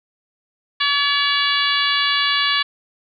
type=harmonic tone; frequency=570 Hz; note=C#5; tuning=48 cents sharp; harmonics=2 / 3 / 4 / 5 / 6 / 7 / 8; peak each=-23 / -22 / -25 / -23 / -22 / -25 / -28 dBFS; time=0.8-2.63 s; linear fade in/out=10 ms; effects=none